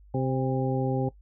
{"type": "harmonic tone with a mistuned harmonic", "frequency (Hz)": 130.81, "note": "C3", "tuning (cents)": 0, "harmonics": [1, 2, 3, 4, 6], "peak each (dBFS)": [-27, -30, -32, -33, -35], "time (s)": [0.14, 1.09], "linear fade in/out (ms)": 5, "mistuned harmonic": 6, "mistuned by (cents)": 38, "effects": ["noise-tail reverb RT60 0.1 s tail -18 dB re dry", "added 50 Hz sine -50 dBFS peak until 1.21 s"]}